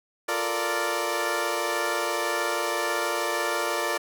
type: chord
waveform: 15% pulse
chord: Bb major seventh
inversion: second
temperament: equal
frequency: 349.2 / 440 / 466.2 / 587.3 Hz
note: F4 / A4 / Bb4 / D5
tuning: 0 / 0 / 0 / 0 cents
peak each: -25 / -27 / -25 / -22 dBFS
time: 0.28-3.98 s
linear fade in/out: 10 ms
effects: none